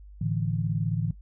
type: chord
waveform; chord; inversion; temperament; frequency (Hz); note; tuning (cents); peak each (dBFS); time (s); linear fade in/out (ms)
sine; A suspended fourth; none; equal; 110 / 146.83 / 164.81; A2 / D3 / E3; 0 / 0 / 0; -29; 0.21-1.11; 5
effects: noise-tail reverb RT60 0.1 s tail -17 dB re dry + added 50 Hz sine -44 dBFS peak until 1.21 s